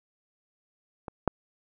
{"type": "clicks", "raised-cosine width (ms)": 1, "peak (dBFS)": [-22, -8], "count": 2, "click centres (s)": [1.082, 1.277], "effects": []}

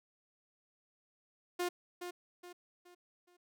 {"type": "tone with echo", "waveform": "sawtooth", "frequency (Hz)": 354.8, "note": "F4", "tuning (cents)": 27, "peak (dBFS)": -29, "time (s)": [1.59, 1.69], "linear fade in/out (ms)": 10, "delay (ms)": 420, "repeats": 4, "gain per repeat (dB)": -8, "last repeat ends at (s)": 3.37, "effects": []}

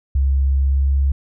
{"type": "tone with pitch glide", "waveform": "sine", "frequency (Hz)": [67.9, 68.73], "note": ["C#2", "C#2"], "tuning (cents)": [-35, -14], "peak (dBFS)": -13, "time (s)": [0.15, 1.12], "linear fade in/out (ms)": 5, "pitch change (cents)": 21, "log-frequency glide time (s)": [0.55, 0.99], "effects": []}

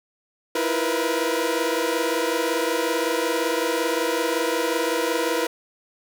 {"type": "tone cluster", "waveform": "sawtooth", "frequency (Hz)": [324.7, 342.5, 475.6, 501], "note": ["E4", "F4", "A#4", "B4"], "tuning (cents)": [-26, -34, 35, 25], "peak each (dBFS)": [-24, -26, -21, -23], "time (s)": [0.55, 5.47], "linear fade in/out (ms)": 5, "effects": []}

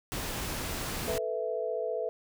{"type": "noise", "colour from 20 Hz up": "pink", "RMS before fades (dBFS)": -35, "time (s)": [0.12, 1.18], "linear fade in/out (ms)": 0}
{"type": "chord", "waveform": "sine", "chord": "A suspended second", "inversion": "none", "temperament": "just", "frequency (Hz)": [440, 495, 660], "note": ["A4", "B4", "E5"], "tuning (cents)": [0, 4, 2], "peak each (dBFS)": -34, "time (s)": [1.08, 2.09], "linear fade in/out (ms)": 0}
{"effects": []}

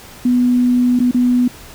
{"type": "tone with dropouts", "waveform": "sine", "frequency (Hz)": 246.9, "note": "B3", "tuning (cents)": 0, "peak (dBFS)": -10, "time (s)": [0.25, 1.48], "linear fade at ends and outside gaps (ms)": 5, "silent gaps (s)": [[0.992, 1.001], [1.112, 1.144]], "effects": ["pink hiss -38 dBFS RMS until 1.74 s"]}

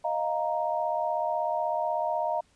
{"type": "chord", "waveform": "sine", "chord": "Eb suspended second", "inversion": "none", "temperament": "equal", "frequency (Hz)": [622.3, 698.5, 932.3], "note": ["Eb5", "F5", "Bb5"], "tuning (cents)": [0, 0, 0], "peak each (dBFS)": -30, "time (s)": [0.04, 2.41], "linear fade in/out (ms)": 10, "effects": ["pink hiss -65 dBFS RMS until 2.55 s", "resampled to 22050 Hz"]}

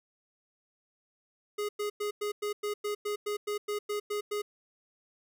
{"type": "tone bursts", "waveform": "square", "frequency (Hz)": 415.3, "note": "G#4", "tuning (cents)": 0, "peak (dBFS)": -31, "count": 14, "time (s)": [1.58, 4.42], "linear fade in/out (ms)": 10, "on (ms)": 110, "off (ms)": 100, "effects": []}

